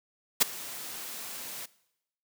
white noise with ADSR envelope, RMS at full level -18 dBFS, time 0.4-1.66 s, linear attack 21 ms, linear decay 11 ms, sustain -22 dB, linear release 9 ms, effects noise-tail reverb RT60 0.8 s tail -20 dB re dry + high-pass 150 Hz 12 dB/octave

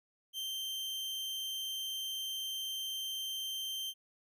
40% pulse tone, 3136 Hz, G7, in tune, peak -36 dBFS, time 0.33-3.94 s, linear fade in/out 50 ms, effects none

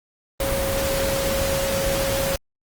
sine tone in noise, 546 Hz, C#5, 26 cents flat, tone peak -23 dBFS, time 0.4-2.36 s, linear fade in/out 2 ms, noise pink, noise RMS -25 dBFS, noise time 0.4-2.36 s, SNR -1 dB, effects Opus 24 kbps

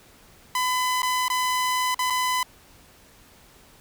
sawtooth tone with dropouts, 1007 Hz, B5, 33 cents sharp, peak -18 dBFS, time 0.55-2.43 s, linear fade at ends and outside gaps 2 ms, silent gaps 1.02-1.03 / 1.282-1.3 / 1.945-1.991 / 2.101-2.104 s, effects pink hiss -53 dBFS RMS until 3.8 s

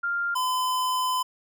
sine / square tone pair in turn, 1396.9 / 1016.1 Hz, F6 / B5, 0 / +49 cents, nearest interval tritone, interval 551 cents, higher first, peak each -24 dBFS, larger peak neither, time 0.03-0.35 / 0.35-1.23 s, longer second, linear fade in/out 10 ms, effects none

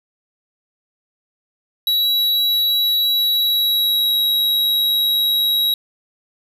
square tone with pitch glide, 3901 to 3852 Hz, B7 to B7, -22 to -44 cents, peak -15 dBFS, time 1.87-5.74 s, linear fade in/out 2 ms, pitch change -22 cents, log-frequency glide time 3.29-4.18 s, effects none

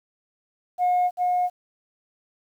sine tone with echo, 720 Hz, F#5, 47 cents flat, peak -16 dBFS, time 0.78-1.11 s, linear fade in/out 50 ms, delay 390 ms, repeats 1, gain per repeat -2 dB, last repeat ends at 1.5 s, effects tanh soft clip ceiling -16 dBFS + 9-bit

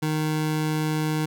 25% pulse tone, 154.8 Hz, D#3, 9 cents flat, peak -19 dBFS, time 0.02-1.26 s, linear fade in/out 10 ms, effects none

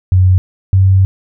sine tone pair in turn, 92.5 / 95.43 Hz, F#2 / G2, 0 / -46 cents, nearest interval minor second, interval 54 cents, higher second, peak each -5 dBFS, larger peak neither, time 0.12-0.38 / 0.73-1.05 s, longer second, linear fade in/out 0 ms, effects none

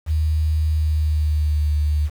sine tone with pitch glide, 77.78 to 74.74 Hz, D#2 to D2, 0 to +31 cents, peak -16 dBFS, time 0.06-2.1 s, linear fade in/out 50 ms, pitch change -69 cents, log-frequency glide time 0.71-1.74 s, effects 7-bit

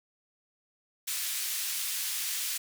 white band-pass noise, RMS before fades -33 dBFS, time 1.07-2.58 s, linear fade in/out 10 ms, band 2100 to 16000 Hz, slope 12 dB/octave, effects none

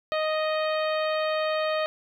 harmonic tone, 622.3 Hz, D#5, in tune, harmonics 1 / 2 / 3 / 4 / 5 / 6 / 7, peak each -25 / -31 / -35 / -37 / -39 / -41 / -42 dBFS, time 0.12-1.86 s, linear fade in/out 0 ms, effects 10-bit

